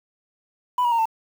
sine tone with pitch steps, 991 / 957.2 / 924.6 / 893.1 Hz, B5 / A#5 / A#5 / A5, +6 / +46 / -14 / +26 cents, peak -15 dBFS, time 0.78-1.056 s, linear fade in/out 5 ms, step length 69 ms, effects tanh soft clip ceiling -16 dBFS + 7-bit

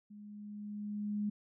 sine tone with level ramp, 207.7 Hz, G#3, in tune, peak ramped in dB -49 to -31 dBFS, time 0.1-1.3 s, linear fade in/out 10 ms, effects none

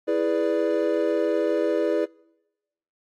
triangle chord, E dominant seventh, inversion none, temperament equal, 329.6 / 415.3 / 493.9 / 587.3 Hz, E4 / G#4 / B4 / D5, 0 / 0 / 0 / 0 cents, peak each -24 dBFS, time 0.07-2.06 s, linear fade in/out 20 ms, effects noise-tail reverb RT60 1.0 s tail -26 dB re dry + AAC 48 kbps

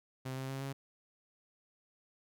sawtooth tone with pitch steps, 130.81 / 132.79 / 134.8 / 136.84 Hz, C3 / C3 / C#3 / C#3, 0 / +26 / -48 / -22 cents, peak -34 dBFS, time 0.25-0.73 s, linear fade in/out 10 ms, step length 120 ms, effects none

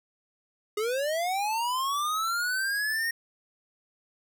square linear sweep, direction up, 408.2 to 1864.7 Hz, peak -27 dBFS, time 0.77-3.11 s, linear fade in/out 5 ms, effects none

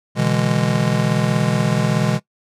square chord, E dominant seventh, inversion second, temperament just, 123.61 / 148.33 / 164.81 / 206 Hz, B2 / D3 / E3 / G#3, +2 / +18 / 0 / -14 cents, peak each -22 dBFS, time 0.15-2.2 s, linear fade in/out 50 ms, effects noise-tail reverb RT60 0.1 s tail -20 dB re dry + low-pass 9000 Hz 12 dB/octave

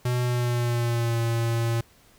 square tone with pitch glide, 123.47 to 115.87 Hz, B2 to A#2, 0 to -10 cents, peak -23 dBFS, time 0.05-1.81 s, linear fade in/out 5 ms, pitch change -110 cents, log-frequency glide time 0.22-1.19 s, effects pink hiss -57 dBFS RMS until 2.18 s

